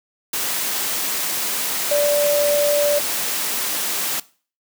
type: tone in noise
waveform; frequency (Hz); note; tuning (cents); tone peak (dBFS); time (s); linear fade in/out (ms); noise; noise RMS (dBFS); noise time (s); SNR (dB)
sine; 583; D5; -13; -15; 1.91-2.99; 5; white; -23; 0.33-4.2; +5
effects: noise-tail reverb RT60 0.4 s tail -20 dB re dry + high-pass 200 Hz 12 dB/octave